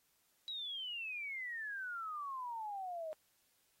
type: exponential sweep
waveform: sine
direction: down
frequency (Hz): 3919 to 613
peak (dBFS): -40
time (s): 0.48-3.13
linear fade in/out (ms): 0
effects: white hiss -75 dBFS RMS until 3.8 s + AAC 48 kbps

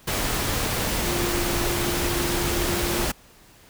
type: tone in noise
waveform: sine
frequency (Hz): 348.6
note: F4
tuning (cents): -3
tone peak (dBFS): -28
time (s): 1.02-3.06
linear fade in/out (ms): 10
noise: pink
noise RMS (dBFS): -25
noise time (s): 0.07-3.12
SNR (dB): -6
effects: pink hiss -52 dBFS RMS until 3.69 s

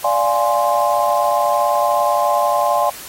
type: chord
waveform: sine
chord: D half-diminished seventh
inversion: none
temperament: equal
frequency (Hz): 587.3 / 698.5 / 830.6 / 1046.5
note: D5 / F5 / Ab5 / C6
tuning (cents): 0 / 0 / 0 / 0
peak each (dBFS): -19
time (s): 0.04-2.9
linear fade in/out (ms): 5
effects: white hiss -34 dBFS RMS until 3.08 s + AAC 48 kbps

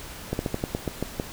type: slowing click train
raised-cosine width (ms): 2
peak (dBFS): -12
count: 9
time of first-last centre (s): 0.33-1.199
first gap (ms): 61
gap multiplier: 1.16
effects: pink hiss -40 dBFS RMS until 1.32 s

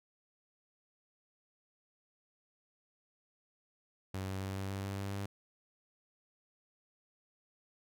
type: tone with pitch steps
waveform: sawtooth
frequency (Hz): 95.2 / 95.81 / 96.42 / 97.03 / 97.65 / 98.27 / 98.9 / 99.53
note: F#2 / G2 / G2 / G2 / G2 / G2 / G2 / G2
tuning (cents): +50 / -39 / -28 / -17 / -6 / +5 / +16 / +27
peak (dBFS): -33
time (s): 4.14-5.26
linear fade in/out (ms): 5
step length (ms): 140
effects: none

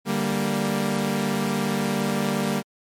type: chord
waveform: sawtooth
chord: G minor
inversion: second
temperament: equal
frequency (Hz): 146.83 / 196 / 233.1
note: D3 / G3 / Bb3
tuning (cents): 0 / 0 / 0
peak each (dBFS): -26 / -21 / -22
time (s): 0.05-2.63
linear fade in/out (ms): 50
effects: MP3 64 kbps

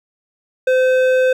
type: tone with hard clipping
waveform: sine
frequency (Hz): 514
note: C5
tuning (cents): -31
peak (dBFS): -13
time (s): 0.67-1.33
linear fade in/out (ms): 5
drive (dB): 10
effects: none

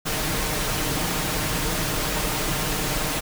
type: noise with comb filter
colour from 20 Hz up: pink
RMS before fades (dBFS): -25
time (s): 0.05-3.21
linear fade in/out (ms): 20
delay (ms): 6.5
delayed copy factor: +0.5
effects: none

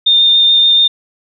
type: tone with vibrato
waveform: sine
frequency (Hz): 3629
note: A#7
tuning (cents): -47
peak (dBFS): -6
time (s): 0.06-0.88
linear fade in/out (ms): 10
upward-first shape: triangle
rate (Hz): 7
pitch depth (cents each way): 11
effects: none

